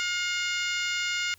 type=harmonic tone; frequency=713 Hz; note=F5; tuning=36 cents sharp; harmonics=2 / 3 / 4 / 5 / 6 / 7 / 8 / 9 / 10; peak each=-32 / -31 / -33 / -38 / -40 / -40 / -43 / -45 / -40 dBFS; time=0-1.34 s; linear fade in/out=0 ms; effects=added 87 Hz sine -60 dBFS peak until 1.38 s + white hiss -60 dBFS RMS until 1.38 s